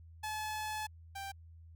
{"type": "tone pair in turn", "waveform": "sawtooth", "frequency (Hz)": [859, 786.2], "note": ["A5", "G5"], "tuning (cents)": [-42, 5], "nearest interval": "major second", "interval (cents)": 153, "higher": "first", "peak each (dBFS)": [-33, -37], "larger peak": "first", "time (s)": [[0.23, 0.87], [1.15, 1.32]], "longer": "first", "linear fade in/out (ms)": 10, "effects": ["added 82 Hz sine -52 dBFS peak until 1.75 s"]}